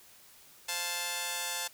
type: chord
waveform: 5% pulse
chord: F major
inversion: second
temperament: just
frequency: 523.8 / 698.5 / 873.1 Hz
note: C5 / F5 / A5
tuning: +2 / 0 / -14 cents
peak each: -29 / -29 / -23 dBFS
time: 0.68-1.68 s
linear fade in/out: 10 ms
effects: white hiss -57 dBFS RMS until 1.73 s